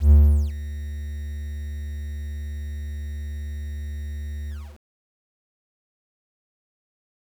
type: tone with ADSR envelope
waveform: triangle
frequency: 73.42 Hz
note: D2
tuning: in tune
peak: -6 dBFS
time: 0-4.79 s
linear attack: 110 ms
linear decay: 400 ms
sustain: -20 dB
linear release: 290 ms
effects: 8-bit